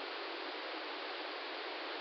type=band-pass noise; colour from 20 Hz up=pink; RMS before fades=-43 dBFS; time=0-2 s; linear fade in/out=0 ms; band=300 to 4800 Hz; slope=96 dB/octave; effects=none